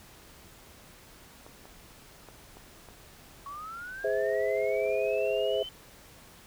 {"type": "clicks", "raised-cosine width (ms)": 1, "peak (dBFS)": -34, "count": 5, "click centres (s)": [1.465, 1.655, 2.287, 2.57, 2.887]}
{"type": "linear sweep", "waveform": "sine", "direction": "up", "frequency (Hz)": [1102, 3082], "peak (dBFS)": -38, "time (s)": [3.46, 5.69], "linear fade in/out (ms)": 2}
{"type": "chord", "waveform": "sine", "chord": "Ab augmented", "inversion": "none", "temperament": "just", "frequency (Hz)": [415.3, 519.1, 648.9], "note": ["Ab4", "C5", "E5"], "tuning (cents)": [0, -14, -27], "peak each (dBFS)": -30, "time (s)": [4.04, 5.63], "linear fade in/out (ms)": 5}
{"effects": ["pink hiss -53 dBFS RMS until 6.46 s"]}